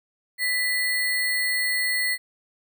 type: tone with sample-and-hold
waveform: sine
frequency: 1983 Hz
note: B6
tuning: 7 cents sharp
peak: -21 dBFS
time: 0.38-2.18 s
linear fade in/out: 50 ms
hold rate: 6300 Hz
effects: none